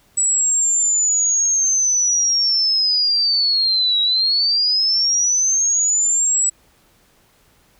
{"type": "linear two-way sweep", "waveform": "sine", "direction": "down then up", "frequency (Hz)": [7880, 3836, 7880], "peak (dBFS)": -14, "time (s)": [0.17, 6.5], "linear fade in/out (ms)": 10, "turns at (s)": 4.01, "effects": ["pink hiss -56 dBFS RMS until 7.79 s"]}